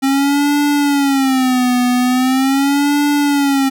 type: tone with vibrato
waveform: square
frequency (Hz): 267.9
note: C4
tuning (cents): +41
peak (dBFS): -12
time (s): 0.02-3.7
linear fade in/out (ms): 20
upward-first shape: sine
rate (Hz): 0.41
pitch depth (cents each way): 140
effects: none